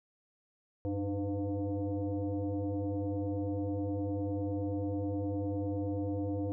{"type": "tone with frequency modulation", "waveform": "sine", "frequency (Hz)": 104.8, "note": "G#2", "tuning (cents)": 16, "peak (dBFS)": -31, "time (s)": [0.85, 6.52], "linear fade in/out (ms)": 0, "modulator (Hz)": 200, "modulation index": 2.1, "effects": []}